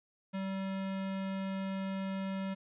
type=tone; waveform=square; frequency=192.6 Hz; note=G3; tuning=30 cents flat; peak=-35 dBFS; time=0.33-2.55 s; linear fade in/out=20 ms; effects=resampled to 8000 Hz + 12-bit